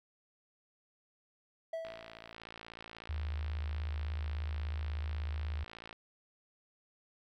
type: tone with exponential decay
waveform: triangle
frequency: 654 Hz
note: E5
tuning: 14 cents flat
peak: -32 dBFS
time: 1.73-2.33 s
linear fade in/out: 5 ms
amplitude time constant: 130 ms
type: click train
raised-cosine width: 0.3 ms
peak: -31 dBFS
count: 231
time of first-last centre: 1.85-5.928 s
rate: 56.4 Hz
type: tone with vibrato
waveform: sine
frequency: 75.9 Hz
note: D#2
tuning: 42 cents flat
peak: -34 dBFS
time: 3.09-5.64 s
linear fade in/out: 5 ms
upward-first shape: square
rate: 3.1 Hz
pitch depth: 12 cents each way
effects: none